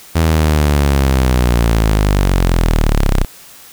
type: linear sweep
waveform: sawtooth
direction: down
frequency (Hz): 82.41 to 30.87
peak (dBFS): -6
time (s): 0.15-3.25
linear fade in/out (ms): 10
effects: white hiss -39 dBFS RMS until 3.72 s